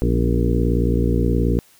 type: harmonic tone with a mistuned harmonic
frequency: 58.7 Hz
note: A#1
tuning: 13 cents sharp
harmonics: 1 / 2 / 3 / 4 / 5 / 6 / 7 / 8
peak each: -19 / -22 / -24 / -25 / -26 / -27 / -27 / -28 dBFS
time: 0.02-1.59 s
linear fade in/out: 0 ms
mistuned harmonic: 4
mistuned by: +70 cents
effects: white hiss -53 dBFS RMS until 1.79 s